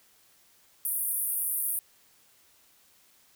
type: band-pass noise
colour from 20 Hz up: pink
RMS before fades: -30 dBFS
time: 0.85-1.79 s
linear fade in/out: 0 ms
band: 9400 to 16000 Hz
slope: 96 dB/octave
effects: white hiss -62 dBFS RMS until 3.35 s